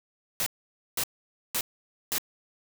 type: noise bursts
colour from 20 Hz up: white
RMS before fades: -28 dBFS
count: 4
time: 0.4-2.182 s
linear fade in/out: 0 ms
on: 63 ms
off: 510 ms
effects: none